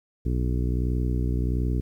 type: harmonic tone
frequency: 61.4 Hz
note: B1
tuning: 9 cents flat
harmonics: 1 / 2 / 3 / 4 / 5 / 6 / 7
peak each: -24 / -28 / -35 / -34 / -35 / -39 / -40 dBFS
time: 0.25-1.81 s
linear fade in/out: 10 ms
effects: 10-bit